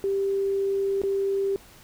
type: tone with dropouts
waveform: sine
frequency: 393.1 Hz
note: G4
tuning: 5 cents sharp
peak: -22 dBFS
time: 0.04-1.56 s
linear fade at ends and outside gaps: 0 ms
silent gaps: 1.017-1.036 s
effects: pink hiss -51 dBFS RMS until 1.83 s